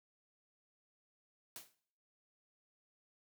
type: noise with exponential decay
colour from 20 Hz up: white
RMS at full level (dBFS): -45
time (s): 1.56-1.75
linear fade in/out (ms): 1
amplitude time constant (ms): 41
effects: noise-tail reverb RT60 0.6 s tail -19 dB re dry + high-pass 100 Hz 12 dB/octave